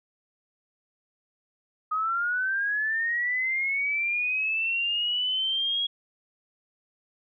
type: linear sweep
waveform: sine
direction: up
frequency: 1244.5 to 3322 Hz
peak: -24 dBFS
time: 1.91-5.87 s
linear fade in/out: 10 ms
effects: none